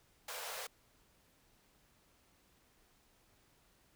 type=high-pass noise; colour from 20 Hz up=pink; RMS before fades=-44 dBFS; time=0.28-0.67 s; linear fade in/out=5 ms; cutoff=450 Hz; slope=96 dB/octave; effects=pink hiss -70 dBFS RMS until 3.95 s